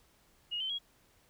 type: tone with pitch steps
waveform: sine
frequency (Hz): 2874 / 3080 / 3301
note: F7 / G7 / G#7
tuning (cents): +49 / -31 / -11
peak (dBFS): -33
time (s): 0.51-0.789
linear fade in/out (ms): 20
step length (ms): 93
effects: pink hiss -67 dBFS RMS until 1.29 s